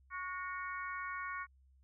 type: harmonic tone with a mistuned harmonic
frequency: 370 Hz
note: F#4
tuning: in tune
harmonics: 3 / 4 / 5 / 6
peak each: -42 / -44 / -46 / -48 dBFS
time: 0.1-1.47 s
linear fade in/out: 50 ms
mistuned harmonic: 4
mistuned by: -39 cents
effects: added 66 Hz sine -63 dBFS peak until 1.83 s